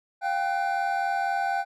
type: tone cluster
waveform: triangle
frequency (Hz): 703 / 787 / 1503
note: F5 / G5 / F#6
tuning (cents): +11 / +7 / +27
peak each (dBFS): -28 / -24 / -30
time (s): 0.21-1.65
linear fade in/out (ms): 50
effects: none